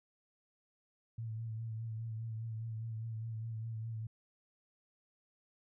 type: tone with vibrato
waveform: sine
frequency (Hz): 112.3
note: A2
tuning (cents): +36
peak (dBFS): -38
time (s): 1.18-4.07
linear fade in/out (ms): 5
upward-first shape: sine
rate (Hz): 4.9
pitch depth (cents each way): 38
effects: none